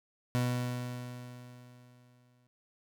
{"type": "tone with exponential decay", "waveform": "30% pulse", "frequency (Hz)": 123.47, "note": "B2", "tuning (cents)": 0, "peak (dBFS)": -24, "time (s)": [0.35, 2.47], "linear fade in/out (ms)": 0, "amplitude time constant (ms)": 460, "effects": []}